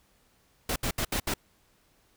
pink noise bursts at uneven times, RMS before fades -29 dBFS, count 5, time 0.69-0.76 / 0.83-0.91 / 0.98-1.05 / 1.12-1.2 / 1.27-1.34 s, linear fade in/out 5 ms, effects pink hiss -66 dBFS RMS until 2.16 s

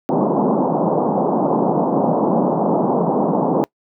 pink band-pass noise, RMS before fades -17 dBFS, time 0.09-3.64 s, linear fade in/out 0 ms, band 160 to 970 Hz, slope 48 dB/octave, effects noise-tail reverb RT60 0.1 s tail -24 dB re dry

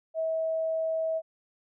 sine tone, 645 Hz, E5, 38 cents flat, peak -26 dBFS, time 0.14-1.22 s, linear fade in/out 50 ms, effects none

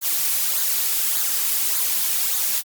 blue noise with flanger, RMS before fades -21 dBFS, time 0.01-2.63 s, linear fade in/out 50 ms, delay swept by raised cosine 0.35 to 3.35 ms, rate 1.7 Hz, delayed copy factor -0.55, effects Opus 48 kbps

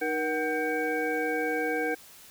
sine tone cluster, 308.7 / 474.9 / 752 / 1575 / 2253 Hz, D#4 / A#4 / F#5 / G6 / C#7, -14 / +32 / +28 / +8 / +28 cents, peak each -33 / -30 / -34 / -32 / -36 dBFS, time 0.01-1.95 s, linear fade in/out 10 ms, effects white hiss -51 dBFS RMS until 2.3 s

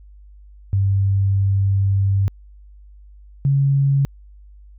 sine tone pair in turn, 98 / 138.59 Hz, G2 / C#3, 0 / 0 cents, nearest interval tritone, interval 600 cents, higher second, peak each -14 / -13 dBFS, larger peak second, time 0.73-2.28 / 3.45-4.05 s, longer first, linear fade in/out 0 ms, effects added 50 Hz sine -41 dBFS peak until 4.78 s

